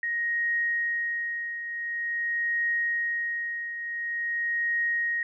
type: tone with tremolo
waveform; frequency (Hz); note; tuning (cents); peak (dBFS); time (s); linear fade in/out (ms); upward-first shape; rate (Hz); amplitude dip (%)
sine; 1876; A#6; +11; -23; 0.03-5.23; 2; triangle; 0.47; 65
effects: none